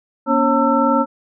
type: tone cluster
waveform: sine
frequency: 239.7 / 280.8 / 544 / 905 / 1332 Hz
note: A#3 / C#4 / C#5 / A5 / E6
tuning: +48 / +22 / -33 / +48 / +18 cents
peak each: -19 dBFS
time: 0.26-1.06 s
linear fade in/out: 50 ms
effects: none

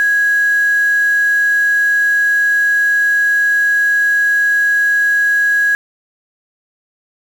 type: tone with quantisation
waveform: sine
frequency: 1658 Hz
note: G#6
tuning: 3 cents flat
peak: -10 dBFS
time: 0-5.75 s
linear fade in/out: 0 ms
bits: 5
effects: none

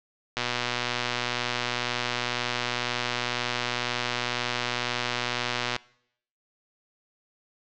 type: click train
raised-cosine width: 0.2 ms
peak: -9 dBFS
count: 659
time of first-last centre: 0.37-5.763 s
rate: 122 Hz
effects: noise-tail reverb RT60 0.7 s tail -23 dB re dry + low-pass 5000 Hz 12 dB/octave

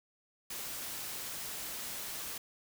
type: noise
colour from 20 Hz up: white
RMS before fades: -41 dBFS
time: 0.5-2.38 s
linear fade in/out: 5 ms
effects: none

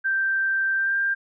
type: tone with pitch glide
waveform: sine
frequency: 1568 to 1590.8 Hz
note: G6 to G6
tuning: 0 to +25 cents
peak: -20 dBFS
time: 0.04-1.15 s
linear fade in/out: 20 ms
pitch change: +25 cents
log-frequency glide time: 0.76-0.97 s
effects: none

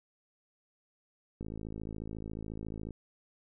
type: click train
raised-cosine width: 3 ms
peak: -28 dBFS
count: 82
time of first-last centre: 1.41-2.907 s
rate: 54.1 Hz
effects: none

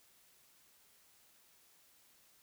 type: silence
effects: white hiss -67 dBFS RMS until 2.42 s

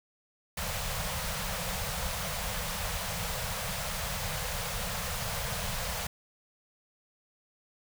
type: band-stop noise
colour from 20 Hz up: pink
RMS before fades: -34 dBFS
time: 0.57-6.07 s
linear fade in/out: 5 ms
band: 200 to 460 Hz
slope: 96 dB/octave
effects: none

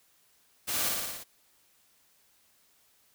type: noise with echo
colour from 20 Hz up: white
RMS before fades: -32 dBFS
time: 0.67-0.9 s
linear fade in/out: 20 ms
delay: 57 ms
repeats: 6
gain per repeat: -2 dB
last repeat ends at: 1.242 s
effects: white hiss -66 dBFS RMS until 3.14 s

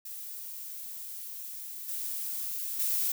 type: noise with level steps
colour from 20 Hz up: violet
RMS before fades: -41 / -35 / -29 dBFS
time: 0.05-3.12 s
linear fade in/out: 5 ms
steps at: 1.88 / 2.79 s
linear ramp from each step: 10 ms
effects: none

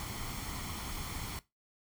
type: noise with comb filter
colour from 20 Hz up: pink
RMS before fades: -40 dBFS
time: 0-1.39 s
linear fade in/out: 0 ms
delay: 0.92 ms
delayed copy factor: +0.55
effects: noise-tail reverb RT60 0.2 s tail -18 dB re dry

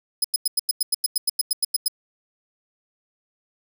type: tone bursts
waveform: 15% pulse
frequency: 5060 Hz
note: D#8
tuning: 28 cents sharp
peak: -12 dBFS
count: 15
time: 0.22-1.882 s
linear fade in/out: 5 ms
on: 24 ms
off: 93 ms
effects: none

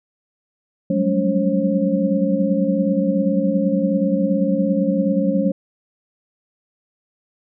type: tone cluster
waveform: sine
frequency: 184.3 / 194.8 / 212.1 / 283.3 / 537 Hz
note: F#3 / G3 / G#3 / C#4 / C5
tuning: -7 / -11 / +37 / +38 / +45 cents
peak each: -22 dBFS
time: 0.9-5.52 s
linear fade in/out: 5 ms
effects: none

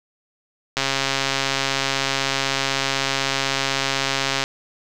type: click train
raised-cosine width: 0.2 ms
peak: -3 dBFS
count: 500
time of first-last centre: 0.77-4.439 s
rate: 136 Hz
effects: none

